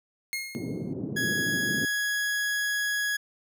sawtooth tone with exponential decay, 2148 Hz, C7, 45 cents sharp, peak -24 dBFS, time 0.33-0.93 s, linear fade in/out 0 ms, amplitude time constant 130 ms
white band-pass noise, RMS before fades -33 dBFS, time 0.55-1.85 s, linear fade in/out 0 ms, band 120 to 340 Hz, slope 24 dB/octave
40% pulse tone, 1669 Hz, G#6, 8 cents sharp, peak -25 dBFS, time 1.16-3.17 s, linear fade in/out 10 ms
effects none

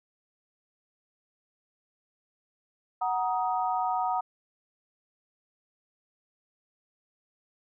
sine tone cluster, 742 / 941 / 1250 Hz, F#5 / A#5 / D#6, +5 / +16 / +8 cents, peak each -28 / -30 / -33 dBFS, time 3.01-4.21 s, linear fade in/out 10 ms, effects none

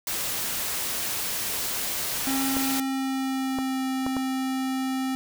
white noise, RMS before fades -29 dBFS, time 0.07-2.8 s, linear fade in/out 2 ms
square tone with pitch glide, 269.3 to 262.7 Hz, C#4 to C4, -50 to +7 cents, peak -26 dBFS, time 2.27-5.15 s, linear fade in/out 0 ms, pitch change -43 cents, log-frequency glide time 2.49-3.85 s
clicks, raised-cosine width 1 ms, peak -17 dBFS, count 4, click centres 2.568 / 3.587 / 4.065 / 4.167 s
effects none

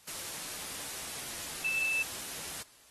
sine tone in noise, 2637 Hz, E7, in tune, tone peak -28 dBFS, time 1.64-2.03 s, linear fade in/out 10 ms, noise white, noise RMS -40 dBFS, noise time 0.07-2.63 s, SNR +9 dB, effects white hiss -59 dBFS RMS until 2.9 s + AAC 32 kbps

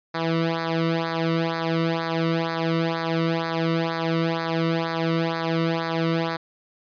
sawtooth tone with flanger, 164.81 Hz, E3, in tune, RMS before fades -24 dBFS, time 0.14-6.37 s, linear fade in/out 10 ms, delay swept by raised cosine 0.33 to 1.22 ms, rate 2.1 Hz, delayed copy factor -0.95, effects resampled to 11025 Hz

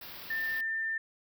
white band-stop noise, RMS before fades -45 dBFS, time 0.01-0.61 s, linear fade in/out 5 ms, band 5400 to 13000 Hz, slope 96 dB/octave
sine tone, 1793 Hz, A6, 32 cents sharp, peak -30 dBFS, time 0.3-0.98 s, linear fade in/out 5 ms
effects none

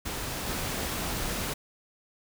pink noise with level steps, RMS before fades -34 / -32 dBFS, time 0.05-1.54 s, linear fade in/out 10 ms, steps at 0.46 s, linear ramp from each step 10 ms, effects none

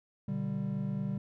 triangle chord, G major, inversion first, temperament just, 122.5 / 147 / 196 Hz, B2 / D3 / G3, -14 / +2 / 0 cents, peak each -37 / -34 / -32 dBFS, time 0.28-1.18 s, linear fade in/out 5 ms, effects none

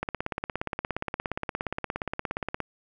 click train, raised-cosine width 0.5 ms, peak -14 dBFS, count 45, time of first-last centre 0.03-2.603 s, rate 17.1 Hz, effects none

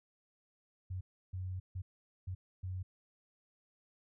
sine tone bursts at uneven times, 92.5 Hz, F#2, in tune, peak -37 dBFS, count 5, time 0.9-1.01 / 1.33-1.6 / 1.75-1.82 / 2.27-2.35 / 2.63-2.83 s, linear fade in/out 10 ms, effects none

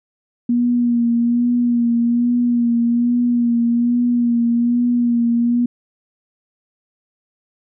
sine tone with vibrato, 238.5 Hz, A#3, 40 cents sharp, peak -13 dBFS, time 0.49-5.66 s, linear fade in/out 5 ms, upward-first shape sine, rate 1.2 Hz, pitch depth 29 cents each way, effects none

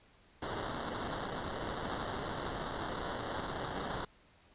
white noise with sample-and-hold, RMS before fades -39 dBFS, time 0.42-4.05 s, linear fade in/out 5 ms, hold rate 2450 Hz, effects pink hiss -64 dBFS RMS until 4.54 s + resampled to 8000 Hz

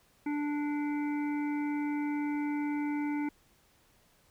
harmonic tone with a mistuned harmonic, 293.7 Hz, D4, in tune, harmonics 1 / 3 / 5 / 7 / 8, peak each -30 / -41 / -48 / -46 / -49 dBFS, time 0.26-3.29 s, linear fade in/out 5 ms, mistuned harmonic 8, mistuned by -31 cents, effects pink hiss -66 dBFS RMS until 4.3 s

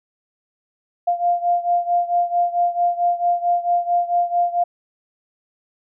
sine beating tone pair, 698 / 702.5 Hz, F5 / F5, -1 / +10 cents, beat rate 4.5 Hz, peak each -18 / -21 dBFS, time 1.07-4.64 s, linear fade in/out 10 ms, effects none

